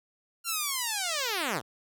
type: linear sweep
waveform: 5% pulse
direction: down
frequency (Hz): 1400 to 98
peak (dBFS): -17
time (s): 0.44-1.62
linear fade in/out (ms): 50
effects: none